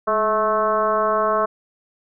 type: tone with frequency modulation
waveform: sine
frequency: 867 Hz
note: A5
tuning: 26 cents flat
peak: -16 dBFS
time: 0.07-1.46 s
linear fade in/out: 10 ms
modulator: 220 Hz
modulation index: 2.1
effects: none